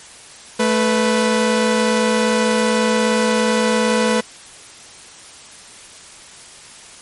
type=tone pair together; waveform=sawtooth; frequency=218.8 / 495.1 Hz; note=A3 / B4; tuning=-9 / +4 cents; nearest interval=octave + major second; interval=1413 cents; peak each=-13 dBFS; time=0.59-4.21 s; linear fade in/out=10 ms; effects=white hiss -40 dBFS RMS until 7.01 s + MP3 48 kbps